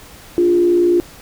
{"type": "tone with frequency modulation", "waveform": "sine", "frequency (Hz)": 349.2, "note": "F4", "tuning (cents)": 0, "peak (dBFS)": -10, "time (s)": [0.38, 1], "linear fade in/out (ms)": 0, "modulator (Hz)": 59.3, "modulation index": 0.44, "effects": ["pink hiss -40 dBFS RMS until 1.21 s"]}